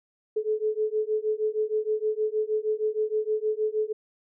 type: beating tone pair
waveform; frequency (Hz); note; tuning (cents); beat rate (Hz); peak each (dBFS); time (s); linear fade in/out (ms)
sine; 427.6 / 434; A4 / A4; -49 / -24; 6.4; -27; 0.36-3.93; 10
effects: none